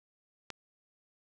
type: click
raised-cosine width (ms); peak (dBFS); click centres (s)
0.2; -22; 0.503
effects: none